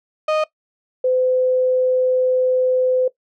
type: tone pair in turn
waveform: 35% pulse / sine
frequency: 619 / 510 Hz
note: D#5 / C5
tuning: -9 / -44 cents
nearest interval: minor third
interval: 335 cents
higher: first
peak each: -14 dBFS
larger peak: neither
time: 0.28-0.44 / 1.04-3.08 s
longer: second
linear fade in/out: 5 ms
effects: noise-tail reverb RT60 0.1 s tail -18 dB re dry + low-pass 3000 Hz 12 dB/octave